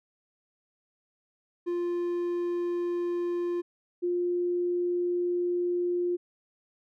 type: tone pair in turn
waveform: triangle / sine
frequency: 349.2 / 352.8 Hz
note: F4 / F4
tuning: 0 / +18 cents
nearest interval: unison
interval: 18 cents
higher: second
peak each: -25 dBFS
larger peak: neither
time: 1.66-3.62 / 4.02-6.17 s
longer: second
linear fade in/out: 20 ms
effects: none